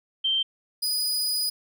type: tone pair in turn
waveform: sine / sawtooth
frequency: 3136 / 4957 Hz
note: G7 / D#8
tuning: 0 / -7 cents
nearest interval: minor sixth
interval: 793 cents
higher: second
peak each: -21 dBFS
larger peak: neither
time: 0.24-0.43 / 0.82-1.5 s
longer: second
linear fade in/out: 10 ms
effects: none